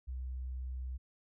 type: tone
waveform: sine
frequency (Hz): 63.7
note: C2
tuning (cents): -46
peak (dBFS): -37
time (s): 0.07-0.98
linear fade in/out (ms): 20
effects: none